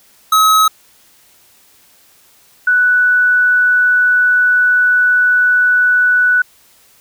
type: tone pair in turn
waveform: square / sine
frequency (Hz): 1280 / 1482.4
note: D#6 / F#6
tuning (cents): +49 / +3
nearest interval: minor third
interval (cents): 254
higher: second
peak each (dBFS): -8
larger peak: neither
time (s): 0.32-0.68 / 2.67-6.42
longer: second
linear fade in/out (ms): 5
effects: white hiss -49 dBFS RMS until 7 s